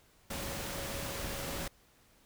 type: tone in noise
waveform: sine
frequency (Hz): 554.4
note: C#5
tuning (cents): 0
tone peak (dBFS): -46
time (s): 0.3-1.68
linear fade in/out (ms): 5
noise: pink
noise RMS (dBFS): -39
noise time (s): 0.3-1.68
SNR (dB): -10
effects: pink hiss -65 dBFS RMS until 2.25 s